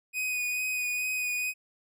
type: tone with vibrato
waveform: 45% pulse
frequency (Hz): 2489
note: D#7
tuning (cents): 0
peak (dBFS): -28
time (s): 0.13-1.54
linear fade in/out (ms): 50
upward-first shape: sine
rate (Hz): 2.3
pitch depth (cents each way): 17
effects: none